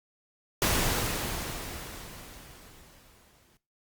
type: noise with exponential decay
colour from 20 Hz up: pink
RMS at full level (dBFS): -24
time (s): 0.62-3.57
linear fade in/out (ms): 1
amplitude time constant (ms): 640
effects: noise-tail reverb RT60 0.3 s tail -18 dB re dry + Opus 48 kbps